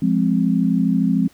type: chord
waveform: sine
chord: F minor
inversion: none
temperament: equal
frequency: 174.61 / 207.7 / 261.6 Hz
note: F3 / Ab3 / C4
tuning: 0 / 0 / 0 cents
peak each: -19 dBFS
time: 0.02-1.28 s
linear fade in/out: 5 ms
effects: pink hiss -53 dBFS RMS until 1.33 s